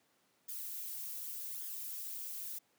violet noise with flanger, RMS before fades -43 dBFS, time 0.48-2.59 s, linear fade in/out 10 ms, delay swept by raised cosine 0.59 to 4.79 ms, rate 0.86 Hz, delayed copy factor +0.65, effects pink hiss -73 dBFS RMS until 2.78 s + high-pass 200 Hz 12 dB/octave

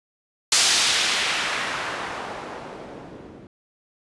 blue noise with low-pass filter sweep, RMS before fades -25 dBFS, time 0.52-3.47 s, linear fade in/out 2 ms, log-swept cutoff 6000 to 250 Hz, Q 0.91, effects resampled to 24000 Hz

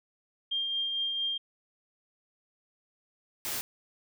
sine tone with tremolo, 3200 Hz, G7, 35 cents sharp, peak -27 dBFS, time 0.51-1.38 s, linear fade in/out 10 ms, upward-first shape triangle, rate 4.4 Hz, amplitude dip 35%
white noise, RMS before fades -34 dBFS, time 3.45-3.61 s, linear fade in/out 0 ms
effects none

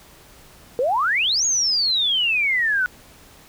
sine exponential two-way sweep, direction up then down, 466.2 to 6760 to 1452 Hz, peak -17 dBFS, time 0.79-2.86 s, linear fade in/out 0 ms, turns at 1.45 s, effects pink hiss -48 dBFS RMS until 3.48 s

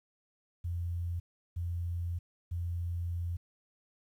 sine tone bursts at uneven times, 86.3 Hz, F2, 20 cents flat, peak -32 dBFS, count 3, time 0.64-1.2 / 1.56-2.19 / 2.51-3.37 s, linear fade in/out 10 ms, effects 11-bit

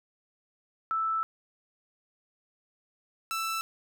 sine / sawtooth tone pair in turn, 1318.5 / 1324.6 Hz, E6 / E6, 0 / +8 cents, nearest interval unison, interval 8 cents, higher second, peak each -26 dBFS, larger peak neither, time 0.91-1.23 / 3.31-3.61 s, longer first, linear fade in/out 0 ms, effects none

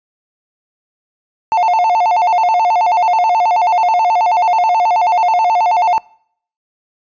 triangle tone with vibrato, 796 Hz, G5, 26 cents sharp, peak -8 dBFS, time 1.52-5.98 s, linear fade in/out 0 ms, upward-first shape square, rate 9.3 Hz, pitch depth 190 cents each way, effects noise-tail reverb RT60 0.6 s tail -23 dB re dry + resampled to 16000 Hz

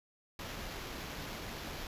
pink noise with sample-and-hold, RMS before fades -43 dBFS, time 0.39-1.87 s, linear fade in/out 2 ms, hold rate 8820 Hz, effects resampled to 32000 Hz

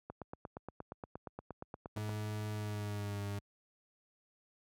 click train, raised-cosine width 1 ms, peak -29 dBFS, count 18, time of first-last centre 0.1-2.093 s, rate 8.53 Hz
40% pulse tone with pitch glide, 106.5 to 101.4 Hz, G#2 to G#2, +44 to -41 cents, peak -36 dBFS, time 1.96-3.39 s, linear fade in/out 5 ms, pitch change -85 cents, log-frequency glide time 2.52-3.23 s
effects high-pass 60 Hz 12 dB/octave

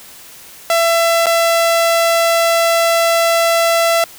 sawtooth tone with dropouts, 670 Hz, E5, 28 cents sharp, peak -7 dBFS, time 0.7-4.04 s, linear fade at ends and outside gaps 1 ms, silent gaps 1.259-1.267 s, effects white hiss -38 dBFS RMS until 4.18 s

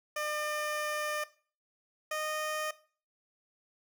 15% pulse tone pair in turn, 602 / 615.7 Hz, D5 / D#5, +43 / -18 cents, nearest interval unison, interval 39 cents, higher second, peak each -26 / -26 dBFS, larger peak neither, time 0.16-1.24 / 2.11-2.71 s, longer first, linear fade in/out 5 ms, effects noise-tail reverb RT60 0.4 s tail -17 dB re dry

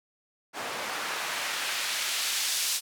white noise with band-pass filter sweep, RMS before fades -31 dBFS, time 0.53-2.81 s, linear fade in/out 50 ms, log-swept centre 710 to 5500 Hz, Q 0.71, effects none

